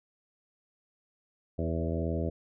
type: harmonic tone with a mistuned harmonic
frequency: 82.1 Hz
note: E2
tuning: 6 cents flat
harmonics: 1 / 2 / 3 / 4 / 5 / 6 / 7 / 8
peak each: -32 / -35 / -37 / -38 / -39 / -40 / -40 / -41 dBFS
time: 1.58-2.3 s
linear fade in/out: 10 ms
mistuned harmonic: 6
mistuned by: +21 cents
effects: none